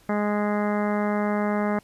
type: harmonic tone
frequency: 207.7 Hz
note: G#3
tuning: in tune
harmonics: 1 / 2 / 3 / 4 / 5 / 6 / 7 / 8 / 9 / 10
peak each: -24 / -30 / -29 / -32 / -36 / -35 / -40 / -39 / -42 / -40 dBFS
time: 0.09-1.79 s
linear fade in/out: 2 ms
effects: pink hiss -57 dBFS RMS until 1.83 s + resampled to 32000 Hz